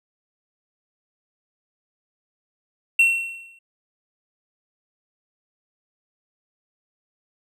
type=tone with exponential decay; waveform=triangle; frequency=2718 Hz; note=F7; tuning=48 cents flat; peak=-9 dBFS; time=2.99-3.59 s; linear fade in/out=5 ms; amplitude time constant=130 ms; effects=none